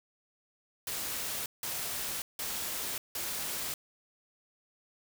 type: noise bursts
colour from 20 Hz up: white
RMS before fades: -36 dBFS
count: 4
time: 0.87-3.74 s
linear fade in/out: 2 ms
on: 590 ms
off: 170 ms
effects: none